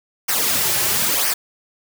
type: noise with flanger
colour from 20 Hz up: white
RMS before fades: -19 dBFS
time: 0.28-1.34 s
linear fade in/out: 10 ms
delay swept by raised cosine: 0.26 to 4.36 ms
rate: 1 Hz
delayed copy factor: -0.7
effects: none